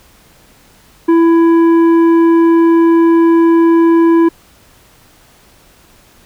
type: tone with tanh clipping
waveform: sine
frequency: 332.6 Hz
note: E4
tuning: 16 cents sharp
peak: -7 dBFS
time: 1.08-4.29 s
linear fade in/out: 10 ms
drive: 9 dB
effects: pink hiss -46 dBFS RMS until 6.25 s